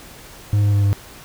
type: tone with pitch steps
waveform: triangle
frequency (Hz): 103.3 / 102.29 / 101.29 / 100.3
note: G#2 / G#2 / G#2 / G2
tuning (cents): -9 / -26 / -43 / +40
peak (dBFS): -11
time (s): 0.53-0.93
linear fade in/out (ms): 0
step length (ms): 100
effects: pink hiss -41 dBFS RMS until 1.24 s